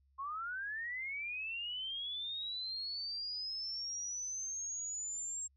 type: linear sweep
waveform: sine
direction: up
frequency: 1057 to 7550 Hz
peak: -38 dBFS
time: 0.18-5.48 s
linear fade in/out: 20 ms
effects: added 68 Hz sine -68 dBFS peak until 5.56 s